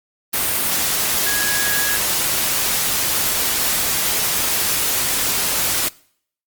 sine tone in noise, 1661.2 Hz, G#6, in tune, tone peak -22 dBFS, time 1.26-1.97 s, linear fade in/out 10 ms, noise white, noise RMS -19 dBFS, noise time 0.33-5.89 s, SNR -6 dB, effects noise-tail reverb RT60 0.6 s tail -23 dB re dry + Opus 32 kbps

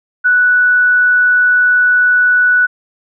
sine tone, 1479 Hz, F#6, 1 cent flat, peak -7 dBFS, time 0.24-2.67 s, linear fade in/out 20 ms, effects none

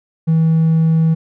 triangle tone, 161.6 Hz, E3, 34 cents flat, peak -7 dBFS, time 0.27-1.15 s, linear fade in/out 20 ms, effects tanh soft clip ceiling -5 dBFS

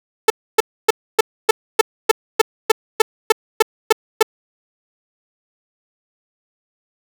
sawtooth tone bursts, 440.1 Hz, A4, in tune, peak -3 dBFS, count 14, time 0.28-4.228 s, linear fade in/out 5 ms, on 22 ms, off 280 ms, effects none

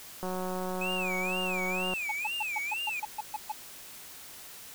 click train, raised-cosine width 1 ms, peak -22 dBFS, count 315, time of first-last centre 0.23-1.937 s, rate 184 Hz
triangle tone with vibrato, 2506 Hz, D#7, 12 cents sharp, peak -30 dBFS, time 0.81-3 s, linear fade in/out 5 ms, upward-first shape sine, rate 2.1 Hz, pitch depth 200 cents each way
triangle tone bursts, 854 Hz, G#5, 48 cents sharp, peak -28 dBFS, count 10, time 2.09-3.52 s, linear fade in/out 5 ms, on 26 ms, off 130 ms
effects white hiss -47 dBFS RMS until 4.74 s

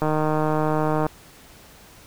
click train, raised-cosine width 1 ms, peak -9 dBFS, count 162, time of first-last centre 0.02-1.065 s, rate 154 Hz, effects pink hiss -48 dBFS RMS until 2.06 s

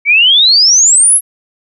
sine exponential sweep, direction up, 2223 to 11400 Hz, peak -4 dBFS, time 0.05-1.21 s, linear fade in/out 50 ms, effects none

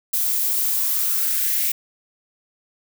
violet noise with high-pass filter sweep, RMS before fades -21 dBFS, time 0.13-1.72 s, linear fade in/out 5 ms, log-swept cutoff 480 to 2200 Hz, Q 3.7, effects none

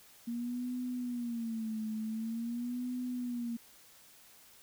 sine tone with vibrato, 233.1 Hz, A#3, in tune, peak -34 dBFS, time 0.27-3.57 s, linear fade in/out 10 ms, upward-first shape sine, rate 0.46 Hz, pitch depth 120 cents each way, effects white hiss -59 dBFS RMS until 4.62 s

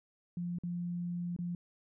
sine tone with dropouts, 174.61 Hz, F3, in tune, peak -34 dBFS, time 0.37-1.55 s, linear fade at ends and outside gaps 2 ms, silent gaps 0.586-0.635 / 1.364-1.388 s, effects none

